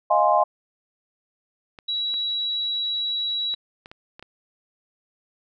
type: chord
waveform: sine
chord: F minor seventh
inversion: third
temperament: equal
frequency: 622.3 / 698.5 / 830.6 / 1046.5 Hz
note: Eb5 / F5 / Ab5 / C6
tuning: 0 / 0 / 0 / 0 cents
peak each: -21 dBFS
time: 0.1-0.44 s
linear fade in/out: 10 ms
type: clicks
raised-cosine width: 0.3 ms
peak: -25 dBFS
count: 7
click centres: 1.788 / 2.141 / 3.54 / 3.859 / 3.915 / 4.195 / 4.226 s
type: tone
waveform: sine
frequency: 3897 Hz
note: B7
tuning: 24 cents flat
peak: -23 dBFS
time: 1.88-3.55 s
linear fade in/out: 10 ms
effects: none